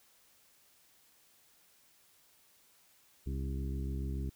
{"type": "harmonic tone with a mistuned harmonic", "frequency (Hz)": 67, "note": "C2", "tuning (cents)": 42, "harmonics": [1, 2, 3, 4, 5, 6], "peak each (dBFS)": [-35, -41, -45, -47, -49, -51], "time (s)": [3.26, 4.3], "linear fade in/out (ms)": 10, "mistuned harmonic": 5, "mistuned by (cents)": -36, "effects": ["white hiss -66 dBFS RMS until 4.35 s"]}